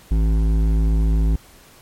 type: tone with hard clipping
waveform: triangle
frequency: 53.9 Hz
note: A1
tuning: 35 cents flat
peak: -16 dBFS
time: 0.11-1.36 s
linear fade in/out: 5 ms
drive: 15 dB
effects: pink hiss -48 dBFS RMS until 1.81 s + MP3 64 kbps